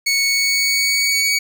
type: tone with pitch glide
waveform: 20% pulse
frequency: 2217 to 2251 Hz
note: C#7 to C#7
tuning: 0 to +26 cents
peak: -10 dBFS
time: 0.06-1.39 s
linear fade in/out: 10 ms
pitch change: +26 cents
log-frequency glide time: 0.25-1.21 s
effects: none